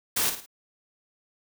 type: noise with echo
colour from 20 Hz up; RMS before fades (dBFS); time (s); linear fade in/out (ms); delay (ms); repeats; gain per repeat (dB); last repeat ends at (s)
white; -25; 0.16-0.3; 10; 54; 3; -8; 0.462
effects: none